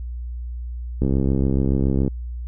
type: click train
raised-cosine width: 3 ms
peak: -8 dBFS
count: 72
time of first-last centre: 1.02-2.078 s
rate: 67.1 Hz
effects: added 60 Hz sine -27 dBFS peak until 2.47 s